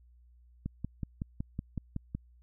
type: click train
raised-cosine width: 5 ms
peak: -22 dBFS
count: 9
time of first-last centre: 0.66-2.15 s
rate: 5.37 Hz
effects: added 60 Hz sine -57 dBFS peak until 2.42 s